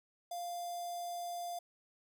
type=tone with notch filter; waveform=square; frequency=698.5 Hz; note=F5; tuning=in tune; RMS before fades=-41 dBFS; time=0.31-1.59 s; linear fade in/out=5 ms; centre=2200 Hz; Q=0.78; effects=none